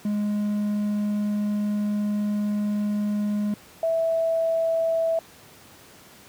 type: tone pair in turn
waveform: triangle / sine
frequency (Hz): 207.7 / 656.4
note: G#3 / E5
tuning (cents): 0 / -8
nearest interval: octave + minor sixth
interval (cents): 1992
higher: second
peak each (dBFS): -20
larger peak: neither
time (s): 0.05-3.54 / 3.83-5.19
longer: first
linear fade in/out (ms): 2
effects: pink hiss -49 dBFS RMS until 6.28 s + high-pass 100 Hz 12 dB/octave